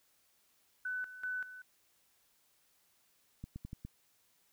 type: tone with tremolo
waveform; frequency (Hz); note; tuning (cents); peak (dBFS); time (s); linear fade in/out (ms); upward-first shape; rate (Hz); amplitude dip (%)
sine; 1500; F#6; +23; -35; 0.85-1.62; 5; square; 2.6; 75
type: clicks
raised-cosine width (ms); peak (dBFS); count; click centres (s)
5; -31; 5; 3.44 / 3.56 / 3.65 / 3.731 / 3.85
effects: white hiss -72 dBFS RMS until 4.52 s